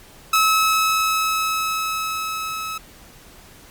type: tone with level ramp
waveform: sawtooth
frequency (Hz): 1292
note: E6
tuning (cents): -35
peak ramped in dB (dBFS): -10 to -23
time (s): 0.33-2.78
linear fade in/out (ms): 5
effects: pink hiss -46 dBFS RMS until 3.7 s + Opus 48 kbps